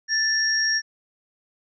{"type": "tone pair together", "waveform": "sine", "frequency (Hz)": [1760, 5588], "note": ["A6", "F8"], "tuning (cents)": [0, 0], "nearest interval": "octave + minor sixth", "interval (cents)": 2000, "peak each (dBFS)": -22, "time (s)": [0.08, 0.82], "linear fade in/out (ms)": 50, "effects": []}